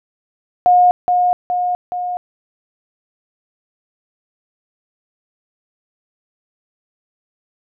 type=tone with echo; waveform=sine; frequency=718 Hz; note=F5; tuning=48 cents sharp; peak=-7 dBFS; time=0.66-0.91 s; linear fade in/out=0 ms; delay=420 ms; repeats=3; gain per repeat=-4 dB; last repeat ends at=2.17 s; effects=none